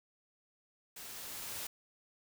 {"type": "noise with level ramp", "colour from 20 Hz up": "white", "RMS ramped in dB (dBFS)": [-48, -41], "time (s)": [0.96, 1.67], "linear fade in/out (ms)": 5, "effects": []}